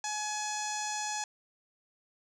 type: tone with low-pass filter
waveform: sawtooth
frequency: 846 Hz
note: G#5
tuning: 32 cents sharp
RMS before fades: -35 dBFS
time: 0.04-1.24 s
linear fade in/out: 2 ms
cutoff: 6600 Hz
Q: 5.6
effects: none